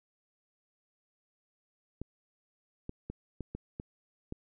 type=clicks; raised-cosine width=3 ms; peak=-25 dBFS; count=7; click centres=2.016 / 2.894 / 3.1 / 3.407 / 3.55 / 3.799 / 4.324 s; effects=none